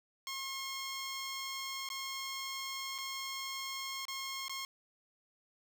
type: tone with dropouts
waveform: 10% pulse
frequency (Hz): 1077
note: C6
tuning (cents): +50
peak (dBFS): -30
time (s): 0.27-4.65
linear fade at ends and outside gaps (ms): 1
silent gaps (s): 1.889-1.901 / 2.981-2.985 / 4.053-4.082 / 4.482-4.495
effects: none